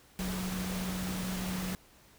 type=tone in noise; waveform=sine; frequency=185 Hz; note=F#3; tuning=in tune; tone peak=-34 dBFS; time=0.19-1.75 s; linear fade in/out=0 ms; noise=pink; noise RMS=-39 dBFS; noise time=0.19-1.75 s; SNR=+2 dB; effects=pink hiss -60 dBFS RMS until 2.18 s